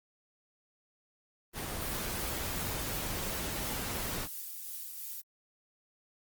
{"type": "noise", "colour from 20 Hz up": "pink", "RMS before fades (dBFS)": -37, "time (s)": [1.53, 4.28], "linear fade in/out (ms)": 50}
{"type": "noise with tremolo", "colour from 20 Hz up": "violet", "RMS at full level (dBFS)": -40, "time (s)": [1.8, 5.22], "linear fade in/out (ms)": 20, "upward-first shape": "triangle", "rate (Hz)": 2.8, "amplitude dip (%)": 35}
{"effects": ["Opus 24 kbps"]}